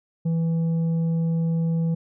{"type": "tone with tanh clipping", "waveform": "sine", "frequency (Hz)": 164.81, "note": "E3", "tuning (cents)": 0, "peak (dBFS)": -21, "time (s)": [0.25, 1.95], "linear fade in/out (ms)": 10, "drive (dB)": 5, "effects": []}